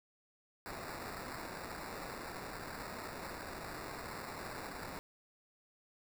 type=noise with sample-and-hold; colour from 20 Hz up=white; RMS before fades=-45 dBFS; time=0.66-4.99 s; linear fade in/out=0 ms; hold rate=3150 Hz; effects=none